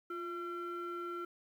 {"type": "tone pair together", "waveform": "sine", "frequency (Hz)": [349.2, 1359.4], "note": ["F4", "F6"], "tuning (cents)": [0, -47], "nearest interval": "2 octaves", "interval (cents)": 2353, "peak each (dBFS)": [-39, -39], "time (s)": [0.1, 1.25], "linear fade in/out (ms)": 5, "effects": ["tanh soft clip ceiling -35 dBFS", "11-bit"]}